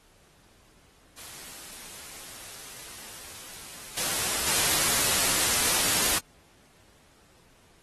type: noise with level steps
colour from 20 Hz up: white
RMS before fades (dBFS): -43 / -28 / -24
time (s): 1.17-6.19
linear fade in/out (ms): 10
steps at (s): 3.97 / 4.47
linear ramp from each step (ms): 5
effects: pink hiss -60 dBFS RMS until 7.82 s + AAC 32 kbps